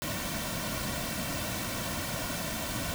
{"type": "noise with comb filter", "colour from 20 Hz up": "pink", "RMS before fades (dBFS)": -34, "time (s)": [0.02, 2.94], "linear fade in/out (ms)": 0, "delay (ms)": 2.4, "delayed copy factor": -0.65, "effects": []}